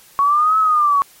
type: linear two-way sweep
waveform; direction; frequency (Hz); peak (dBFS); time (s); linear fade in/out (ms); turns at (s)
sine; up then down; 1108.7 to 1300 to 1108.7; -11; 0.19-1.02; 0; 0.58
effects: white hiss -47 dBFS RMS until 1.2 s + MP3 64 kbps